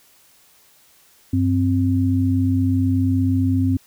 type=tone pair together; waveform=sine; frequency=96.9 / 262.2 Hz; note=G2 / C4; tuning=-20 / +4 cents; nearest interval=octave + perfect fourth; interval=1724 cents; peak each=-18 dBFS; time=1.33-3.77 s; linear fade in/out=5 ms; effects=white hiss -54 dBFS RMS until 3.86 s